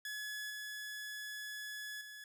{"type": "tone with level steps", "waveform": "sawtooth", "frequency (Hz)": 1700, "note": "G#6", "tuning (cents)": 40, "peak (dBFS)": [-37, -39, -45], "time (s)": [0.05, 2.24], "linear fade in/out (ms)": 2, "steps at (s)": [0.5, 2.01], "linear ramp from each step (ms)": 2, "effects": []}